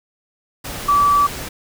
sine tone in noise, 1154 Hz, D6, 31 cents flat, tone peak -11 dBFS, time 0.88-1.27 s, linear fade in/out 10 ms, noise pink, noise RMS -29 dBFS, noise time 0.64-1.49 s, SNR +15 dB, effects none

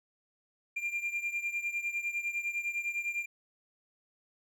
triangle beating tone pair, 2388 / 2397.9 Hz, D7 / D7, +28 / +35 cents, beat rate 9.9 Hz, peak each -32 / -36 dBFS, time 0.76-3.26 s, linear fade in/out 10 ms, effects none

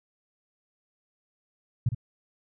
sine tone with echo, 120 Hz, B2, 49 cents flat, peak -19 dBFS, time 1.86-1.89 s, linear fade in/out 5 ms, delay 58 ms, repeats 1, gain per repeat -8 dB, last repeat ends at 1.948 s, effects none

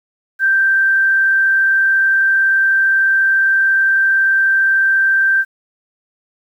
sine tone with frequency modulation, 1568 Hz, G6, in tune, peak -10 dBFS, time 0.39-5.45 s, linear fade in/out 50 ms, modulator 42.3 Hz, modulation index 0.28, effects 8-bit

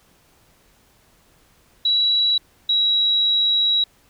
sine tone pair in turn, 3909 / 3875 Hz, B7 / B7, -19 / -34 cents, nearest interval unison, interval 15 cents, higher first, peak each -15 dBFS, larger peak neither, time 1.85-2.38 / 2.69-3.84 s, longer second, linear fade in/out 5 ms, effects pink hiss -57 dBFS RMS until 4.09 s

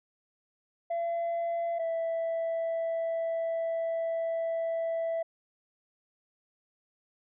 sine tone pair in turn, 678 / 660.6 Hz, E5 / E5, +49 / +4 cents, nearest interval unison, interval 45 cents, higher first, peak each -26 dBFS, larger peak neither, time 0.9-1.79 / 1.79-5.23 s, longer second, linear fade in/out 10 ms, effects tanh soft clip ceiling -27 dBFS

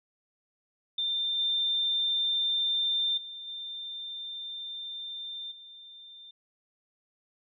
sine tone with level steps, 3588 Hz, A7, 33 cents sharp, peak -27 / -25 / -39 / -36 / -46 dBFS, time 0.98-6.31 s, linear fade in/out 5 ms, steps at 1.38 / 3.17 / 3.47 / 5.51 s, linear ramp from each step 10 ms, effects none

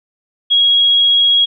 sine tone, 3305 Hz, G#7, 9 cents flat, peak -8 dBFS, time 0.5-1.46 s, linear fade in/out 20 ms, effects none

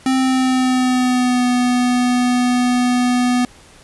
square tone with pitch glide, 261.9 to 247.2 Hz, C4 to B3, +2 to +2 cents, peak -14 dBFS, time 0.06-3.45 s, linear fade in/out 2 ms, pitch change -100 cents, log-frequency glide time 0.16-1.46 s, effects pink hiss -45 dBFS RMS until 3.83 s + resampled to 24000 Hz

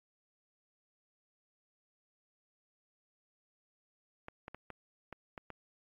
clicks, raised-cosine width 0.5 ms, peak -29 dBFS, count 7, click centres 4.284 / 4.481 / 4.546 / 4.703 / 5.127 / 5.378 / 5.503 s, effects AAC 32 kbps

